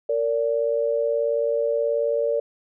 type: tone pair together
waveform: sine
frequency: 459.4 / 578 Hz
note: A#4 / D5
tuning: -25 / -28 cents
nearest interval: major third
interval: 397 cents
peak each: -23 / -22 dBFS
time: 0.09-2.4 s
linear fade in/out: 5 ms
effects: none